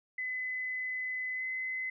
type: tone with pitch glide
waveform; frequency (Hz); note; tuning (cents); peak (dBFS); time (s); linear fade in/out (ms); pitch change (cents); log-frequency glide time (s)
sine; 2018 to 2038; B6 to C7; +37 to -46; -33; 0.18-1.9; 5; +17; 1.35-1.43
effects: none